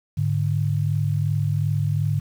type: tone pair together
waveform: sine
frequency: 104.1 / 146.83 Hz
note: G#2 / D3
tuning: +5 / 0 cents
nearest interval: tritone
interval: 595 cents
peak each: -22 / -22 dBFS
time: 0.17-2.2 s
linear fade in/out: 10 ms
effects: 8-bit